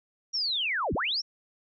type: linear two-way sweep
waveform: sine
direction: down then up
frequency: 5700 to 30.89 to 5700 Hz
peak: -26 dBFS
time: 0.33-1.22 s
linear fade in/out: 20 ms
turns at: 0.94 s
effects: none